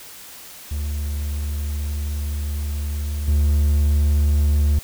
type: tone with level steps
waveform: triangle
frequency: 73.42 Hz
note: D2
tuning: in tune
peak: -20 / -12 dBFS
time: 0.71-4.79 s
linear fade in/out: 5 ms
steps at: 3.28 s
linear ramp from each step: 2 ms
effects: white hiss -40 dBFS RMS until 4.83 s